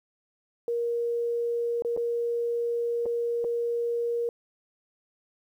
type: tone with dropouts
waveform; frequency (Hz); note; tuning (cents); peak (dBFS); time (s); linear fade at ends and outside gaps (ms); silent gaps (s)
sine; 471.3; A#4; +19; -25; 0.68-4.29; 1; 1.822-1.848 / 1.965-1.974 / 3.057-3.062 / 3.443-3.447
effects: 10-bit